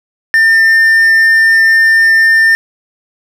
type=tone; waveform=triangle; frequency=1801 Hz; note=A6; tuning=40 cents sharp; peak=-3 dBFS; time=0.34-2.55 s; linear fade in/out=0 ms; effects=none